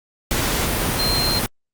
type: tone in noise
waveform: sine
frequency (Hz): 4169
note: C8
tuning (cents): -7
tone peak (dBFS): -20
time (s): 0.99-1.39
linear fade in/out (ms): 0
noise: pink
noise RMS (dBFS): -21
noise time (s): 0.31-1.46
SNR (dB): -2
effects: Opus 48 kbps